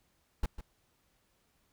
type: noise with echo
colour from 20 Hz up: brown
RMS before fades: -28 dBFS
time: 0.43-0.46 s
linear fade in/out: 5 ms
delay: 150 ms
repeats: 1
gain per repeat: -12 dB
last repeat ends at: 0.61 s
effects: pink hiss -73 dBFS RMS until 1.72 s